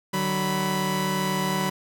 sawtooth tone cluster, 150.2 / 188 / 988 Hz, D3 / F#3 / B5, +39 / +28 / 0 cents, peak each -27 / -22 / -24 dBFS, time 0.13-1.7 s, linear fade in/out 10 ms, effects none

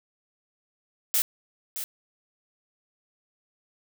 blue noise with echo, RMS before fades -23 dBFS, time 1.14-1.22 s, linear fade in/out 0 ms, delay 620 ms, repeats 1, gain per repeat -10 dB, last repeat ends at 1.84 s, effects none

